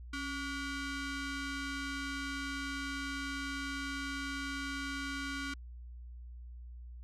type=ring-modulated tone; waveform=sawtooth; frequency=860 Hz; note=A5; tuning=40 cents flat; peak=-30 dBFS; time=0.13-5.54 s; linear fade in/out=5 ms; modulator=585 Hz; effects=added 60 Hz sine -45 dBFS peak until 7.03 s + low-pass 7000 Hz 12 dB/octave